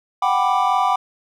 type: chord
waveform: triangle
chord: G major seventh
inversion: third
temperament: equal with one note detuned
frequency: 740 / 784 / 987.8 / 1180.8 Hz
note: F#5 / G5 / B5 / D6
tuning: 0 / 0 / 0 / +9 cents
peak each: -19 dBFS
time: 0.22-0.96 s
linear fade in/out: 5 ms
effects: none